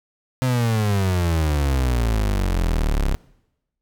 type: exponential sweep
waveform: 35% pulse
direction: down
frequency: 130.81 to 32.7 Hz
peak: -16 dBFS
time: 0.42-3.15 s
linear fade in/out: 0 ms
effects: noise-tail reverb RT60 0.9 s tail -22 dB re dry